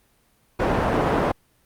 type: low-pass noise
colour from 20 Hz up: white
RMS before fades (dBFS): -21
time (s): 0.59-1.32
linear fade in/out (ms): 10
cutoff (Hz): 830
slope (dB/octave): 12
effects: pink hiss -62 dBFS RMS until 1.65 s + Opus 32 kbps